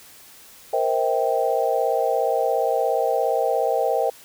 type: chord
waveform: sine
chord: C dominant seventh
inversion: third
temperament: equal with one note detuned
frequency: 466.2 / 523.3 / 645.3 / 784 Hz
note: Bb4 / C5 / E5 / G5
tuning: 0 / 0 / -37 / 0 cents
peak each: -24 dBFS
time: 0.73-4.1 s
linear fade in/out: 5 ms
effects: white hiss -47 dBFS RMS until 4.24 s